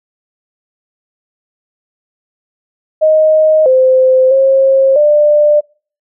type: tone with pitch steps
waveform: sine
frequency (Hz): 624 / 518 / 537 / 595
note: D#5 / C5 / C5 / D5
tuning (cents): +5 / -17 / +45 / +22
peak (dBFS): -5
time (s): 3.01-5.61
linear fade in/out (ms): 20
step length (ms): 650
effects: noise-tail reverb RT60 0.4 s tail -24 dB re dry